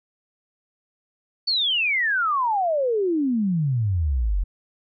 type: exponential sweep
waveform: sine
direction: down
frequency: 4562 to 42.03 Hz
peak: -19 dBFS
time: 1.47-4.44 s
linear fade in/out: 10 ms
effects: none